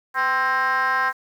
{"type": "tone with frequency modulation", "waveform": "sine", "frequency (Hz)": 1318.5, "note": "E6", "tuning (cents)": 0, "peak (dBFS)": -16, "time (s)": [0.14, 1.13], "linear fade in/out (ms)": 50, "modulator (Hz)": 271, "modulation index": 1.8, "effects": ["tanh soft clip ceiling -16 dBFS", "8-bit"]}